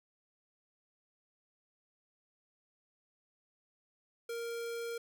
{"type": "tone", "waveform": "square", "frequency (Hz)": 466.2, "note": "A#4", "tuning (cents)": 0, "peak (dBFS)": -38, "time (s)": [4.29, 4.98], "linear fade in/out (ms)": 5, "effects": []}